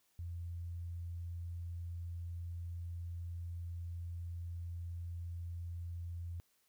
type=tone; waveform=sine; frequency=85.8 Hz; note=F2; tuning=30 cents flat; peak=-40 dBFS; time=0.19-6.4 s; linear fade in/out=0 ms; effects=white hiss -75 dBFS RMS until 6.68 s